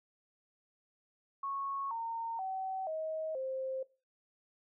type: tone with pitch steps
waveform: sine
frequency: 1102 / 916 / 761.4 / 632.9 / 526.1 Hz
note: C#6 / A#5 / F#5 / D#5 / C5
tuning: -11 / -31 / +49 / +29 / +9 cents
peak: -35 dBFS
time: 1.43-3.83 s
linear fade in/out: 5 ms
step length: 480 ms
effects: noise-tail reverb RT60 0.3 s tail -19 dB re dry